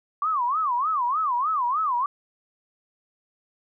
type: tone with vibrato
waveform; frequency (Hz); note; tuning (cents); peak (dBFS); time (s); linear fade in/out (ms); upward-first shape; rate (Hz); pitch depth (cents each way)
sine; 1114; C#6; +8; -21; 0.22-2.06; 2; sine; 3.3; 270
effects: none